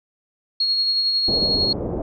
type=tone with tremolo; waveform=sine; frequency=4300 Hz; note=C8; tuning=47 cents sharp; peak=-16 dBFS; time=0.6-1.73 s; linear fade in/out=5 ms; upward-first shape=sine; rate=11 Hz; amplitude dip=30%
type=low-pass noise; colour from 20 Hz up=white; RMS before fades=-26 dBFS; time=1.28-2.02 s; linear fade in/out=2 ms; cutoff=560 Hz; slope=24 dB/octave
effects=none